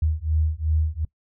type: beating tone pair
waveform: sine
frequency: 77 / 79.7 Hz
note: D#2 / D#2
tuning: -17 / +42 cents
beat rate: 2.7 Hz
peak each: -23 dBFS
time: 0.02-1.05 s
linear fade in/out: 5 ms
effects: noise-tail reverb RT60 0.1 s tail -21 dB re dry